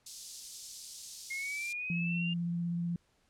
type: high-pass noise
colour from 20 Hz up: pink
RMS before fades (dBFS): -44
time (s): 0.06-1.73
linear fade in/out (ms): 5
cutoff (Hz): 4600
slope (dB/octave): 24
type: linear sweep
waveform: sine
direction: up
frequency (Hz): 2129 to 2822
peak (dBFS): -35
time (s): 1.3-2.34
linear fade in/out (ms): 10
type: tone with vibrato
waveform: sine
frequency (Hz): 171.7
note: F3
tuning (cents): -29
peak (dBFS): -31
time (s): 1.9-2.96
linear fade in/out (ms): 2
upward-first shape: sine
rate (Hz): 16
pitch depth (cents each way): 12
effects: pink hiss -72 dBFS RMS until 3.29 s + low-pass 9000 Hz 12 dB/octave